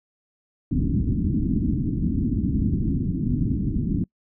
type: low-pass noise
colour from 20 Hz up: white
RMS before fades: -23 dBFS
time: 0.71-4.04 s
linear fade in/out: 2 ms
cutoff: 290 Hz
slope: 48 dB/octave
effects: noise-tail reverb RT60 0.1 s tail -26 dB re dry